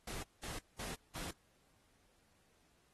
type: noise bursts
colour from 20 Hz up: pink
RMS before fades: -45 dBFS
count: 4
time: 0.07-1.31 s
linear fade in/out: 5 ms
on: 160 ms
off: 200 ms
effects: pink hiss -73 dBFS RMS until 2.93 s + AAC 32 kbps